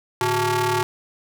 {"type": "ring-modulated tone", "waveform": "sawtooth", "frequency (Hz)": 256.6, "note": "C4", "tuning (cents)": -34, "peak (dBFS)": -12, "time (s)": [0.21, 0.83], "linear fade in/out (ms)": 0, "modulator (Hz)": 623, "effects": []}